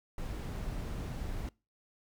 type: noise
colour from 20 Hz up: brown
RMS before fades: -38 dBFS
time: 0.18-1.49 s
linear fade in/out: 2 ms
effects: noise-tail reverb RT60 0.3 s tail -24 dB re dry